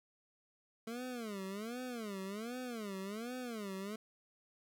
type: tone with vibrato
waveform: 25% pulse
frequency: 220 Hz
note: A3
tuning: in tune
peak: -37 dBFS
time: 0.87-3.96 s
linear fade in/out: 5 ms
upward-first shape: sine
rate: 1.3 Hz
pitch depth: 250 cents each way
effects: none